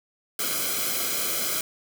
white noise with comb filter, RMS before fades -27 dBFS, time 0.39-1.61 s, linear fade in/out 2 ms, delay 1.1 ms, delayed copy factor -0.85, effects none

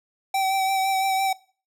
square tone with vibrato, 770 Hz, G5, 31 cents flat, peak -21 dBFS, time 0.34-1.33 s, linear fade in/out 5 ms, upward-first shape sine, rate 5.9 Hz, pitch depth 21 cents each way, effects noise-tail reverb RT60 0.4 s tail -21 dB re dry

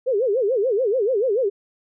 sine tone with vibrato, 458 Hz, A#4, 31 cents flat, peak -17 dBFS, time 0.06-1.5 s, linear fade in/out 20 ms, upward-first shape sine, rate 6.9 Hz, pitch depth 270 cents each way, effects none

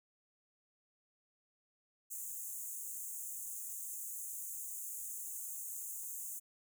pink high-pass noise, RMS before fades -44 dBFS, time 2.1-6.4 s, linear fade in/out 20 ms, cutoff 6500 Hz, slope 96 dB/octave, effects none

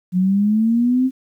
sine linear sweep, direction up, 178 to 264.3 Hz, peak -13 dBFS, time 0.12-1.11 s, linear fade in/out 50 ms, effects 9-bit

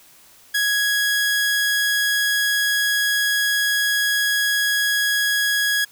sawtooth tone, 1663 Hz, G#6, 2 cents sharp, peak -14 dBFS, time 0.54-5.85 s, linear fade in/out 10 ms, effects white hiss -50 dBFS RMS until 5.91 s

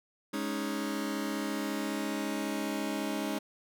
sawtooth chord, Ab suspended fourth, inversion none, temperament just, 207.7 / 276.9 / 311.5 Hz, Ab3 / Db4 / Eb4, 0 / -2 / +2 cents, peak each -32 dBFS, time 0.33-3.39 s, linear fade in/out 10 ms, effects none

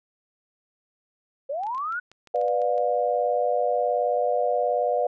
sine linear sweep, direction up, 520 to 1500 Hz, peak -26 dBFS, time 1.49-2 s, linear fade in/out 10 ms
clicks, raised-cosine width 0.2 ms, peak -32 dBFS, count 12, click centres 1.635 / 1.668 / 1.748 / 1.78 / 1.924 / 2.116 / 2.273 / 2.359 / 2.414 / 2.482 / 2.618 / 2.78 s
sine chord, B diminished, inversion none, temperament just, 493.9 / 592.7 / 711.2 Hz, B4 / D5 / F5, 0 / +16 / +31 cents, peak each -25 dBFS, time 2.34-5.07 s, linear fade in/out 5 ms
effects none

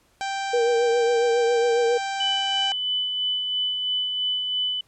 harmonic tone, 784 Hz, G5, in tune, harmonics 1 / 2 / 3 / 4 / 5 / 6 / 7 / 8 / 9 / 10, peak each -27 / -33 / -37 / -39 / -41 / -43 / -44 / -45 / -46 / -47 dBFS, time 0.21-2.72 s, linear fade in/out 0 ms
sine tone with vibrato, 472.4 Hz, A#4, 23 cents sharp, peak -18 dBFS, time 0.53-1.98 s, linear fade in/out 10 ms, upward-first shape triangle, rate 7.3 Hz, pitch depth 53 cents each way
sine tone with tremolo, 3000 Hz, F#7, 23 cents sharp, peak -21 dBFS, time 2.2-4.81 s, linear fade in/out 5 ms, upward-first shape sine, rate 3 Hz, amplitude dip 35%
effects pink hiss -62 dBFS RMS until 4.87 s + low-pass 12000 Hz 12 dB/octave

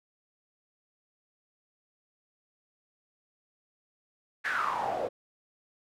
pink noise with band-pass filter sweep, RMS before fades -31 dBFS, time 4.44-5.09 s, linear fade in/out 20 ms, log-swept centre 1800 to 500 Hz, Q 7.5, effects none

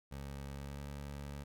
20% pulse tone with pitch glide, 69.3 to 70.92 Hz, C#2 to C#2, 0 to +40 cents, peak -38 dBFS, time 0.11-1.44 s, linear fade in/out 10 ms, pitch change +40 cents, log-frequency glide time 0.48-0.85 s, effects none

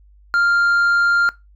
sine tone with tanh clipping, 1396.9 Hz, F6, in tune, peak -14 dBFS, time 0.34-1.29 s, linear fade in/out 0 ms, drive 4 dB, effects noise-tail reverb RT60 0.2 s tail -19 dB re dry + added 50 Hz sine -46 dBFS peak until 1.55 s

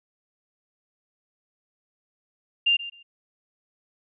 sine tone with echo, 2794 Hz, F7, in tune, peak -17 dBFS, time 2.66-2.77 s, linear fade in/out 10 ms, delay 130 ms, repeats 2, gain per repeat -15 dB, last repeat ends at 3.03 s, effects none

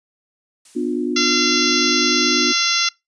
blue noise with exponential decay, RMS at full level -42 dBFS, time 0.65-1.94 s, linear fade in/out 5 ms, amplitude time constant 280 ms
sine chord, B diminished, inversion none, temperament just, 246.9 / 296.3 / 355.6 Hz, B3 / D4 / F4, 0 / +15 / +31 cents, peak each -23 dBFS, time 0.75-2.53 s, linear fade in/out 20 ms
harmonic tone, 686 Hz, F5, 31 cents flat, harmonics 2 / 3 / 4 / 5 / 6 / 7 / 8 / 9, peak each -24 / -24 / -24 / -24 / -24 / -24 / -24 / -24 dBFS, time 1.16-2.89 s, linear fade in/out 5 ms
effects noise-tail reverb RT60 0.2 s tail -24 dB re dry + resampled to 22050 Hz

